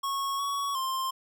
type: tone with pitch steps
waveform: square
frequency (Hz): 1100 / 1120 / 1053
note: C#6 / C#6 / C6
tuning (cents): -14 / +18 / +11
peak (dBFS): -29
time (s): 0.03-1.11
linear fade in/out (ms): 10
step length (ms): 360
effects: none